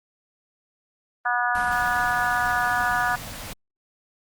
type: harmonic tone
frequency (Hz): 243.4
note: B3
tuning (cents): -25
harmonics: 3 / 4 / 5 / 6 / 7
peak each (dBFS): -26 / -28 / -28 / -25 / -28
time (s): 1.25-3.16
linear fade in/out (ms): 10
type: band-stop noise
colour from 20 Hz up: pink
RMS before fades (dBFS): -36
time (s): 1.55-3.53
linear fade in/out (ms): 0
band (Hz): 320 to 460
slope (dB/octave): 96
effects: Opus 32 kbps